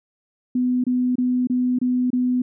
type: tone bursts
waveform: sine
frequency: 250 Hz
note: B3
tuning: 21 cents sharp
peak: -17 dBFS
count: 6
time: 0.55-2.42 s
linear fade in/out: 5 ms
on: 290 ms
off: 26 ms
effects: none